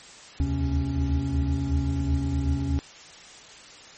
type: tone cluster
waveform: triangle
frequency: 72.1 / 75 / 80.2 / 131.8 / 277.1 Hz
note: D2 / D2 / E2 / C3 / C#4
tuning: -31 / +37 / -47 / +13 / -1 cents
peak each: -27 dBFS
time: 0.4-2.79 s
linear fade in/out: 0 ms
effects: white hiss -46 dBFS RMS until 3.97 s + MP3 32 kbps